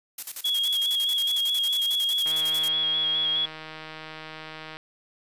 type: noise with tremolo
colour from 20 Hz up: blue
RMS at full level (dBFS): -32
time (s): 0.18-2.69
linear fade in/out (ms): 5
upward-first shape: square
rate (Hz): 11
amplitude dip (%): 80
type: tone with vibrato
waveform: sine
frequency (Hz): 3313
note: G#7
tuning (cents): -5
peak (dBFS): -22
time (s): 0.44-3.46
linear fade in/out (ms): 10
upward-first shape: square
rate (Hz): 4.8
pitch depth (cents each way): 25
type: click train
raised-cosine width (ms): 0.3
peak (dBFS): -23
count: 395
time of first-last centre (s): 2.26-4.77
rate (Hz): 157
effects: resampled to 32000 Hz